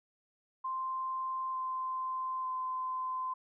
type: tone with pitch steps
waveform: sine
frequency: 1045 / 1037.8 / 1030.6 Hz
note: C6 / C6 / C6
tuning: -2 / -14 / -27 cents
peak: -33 dBFS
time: 0.64-3.34 s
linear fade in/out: 10 ms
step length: 900 ms
effects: none